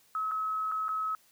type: tone with dropouts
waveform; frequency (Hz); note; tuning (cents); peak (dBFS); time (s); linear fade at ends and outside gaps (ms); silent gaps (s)
sine; 1285; E6; -45; -29; 0.15-1.15; 1; 0.312-0.317 / 0.716-0.72 / 0.883-0.89
effects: white hiss -64 dBFS RMS until 1.31 s